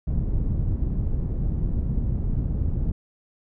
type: low-pass noise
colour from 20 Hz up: pink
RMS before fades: -24 dBFS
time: 0.07-2.92 s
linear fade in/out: 5 ms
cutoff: 160 Hz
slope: 12 dB/octave
effects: none

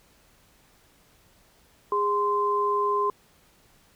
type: tone pair together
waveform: sine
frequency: 410.3 / 1037.8 Hz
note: G#4 / C6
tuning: -21 / -14 cents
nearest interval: octave + major third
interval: 1607 cents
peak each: -26 / -23 dBFS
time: 1.92-3.1 s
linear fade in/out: 2 ms
effects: pink hiss -60 dBFS RMS until 3.95 s

